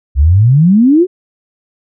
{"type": "exponential sweep", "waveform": "sine", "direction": "up", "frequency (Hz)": [64, 384.1], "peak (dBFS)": -4, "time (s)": [0.15, 1.07], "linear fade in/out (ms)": 50, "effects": []}